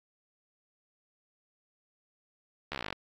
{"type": "slowing click train", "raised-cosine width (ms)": 0.3, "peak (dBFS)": -18, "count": 13, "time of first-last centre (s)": [2.72, 2.927], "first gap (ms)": 13, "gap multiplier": 1.05, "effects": ["AAC 48 kbps"]}